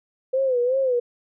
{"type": "tone with vibrato", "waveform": "sine", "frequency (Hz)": 510, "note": "C5", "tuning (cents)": -44, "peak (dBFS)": -18, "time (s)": [0.33, 1], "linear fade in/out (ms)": 10, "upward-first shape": "sine", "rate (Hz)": 2.7, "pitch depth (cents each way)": 100, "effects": []}